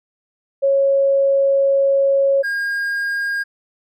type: tone pair in turn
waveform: sine / triangle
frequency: 550 / 1620.8 Hz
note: C#5 / G#6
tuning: -14 / -43 cents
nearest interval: octave + perfect fifth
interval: 1871 cents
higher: second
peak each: -12 / -17 dBFS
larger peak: first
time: 0.62-2.43 / 2.43-3.44 s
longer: first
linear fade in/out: 20 ms
effects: none